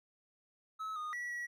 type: tone with pitch steps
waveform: triangle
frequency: 1292 / 1232 / 1940 / 1927 Hz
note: E6 / D#6 / B6 / B6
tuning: -35 / -17 / -31 / -43 cents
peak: -36 dBFS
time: 0.79-1.47 s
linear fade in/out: 20 ms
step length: 170 ms
effects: none